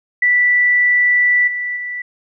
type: tone with level steps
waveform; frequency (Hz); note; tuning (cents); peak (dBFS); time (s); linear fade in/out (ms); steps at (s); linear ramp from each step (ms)
sine; 1968; B6; -7; -10 / -19 / -22; 0.22-2.02; 5; 1.47 / 1.76; 10
effects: none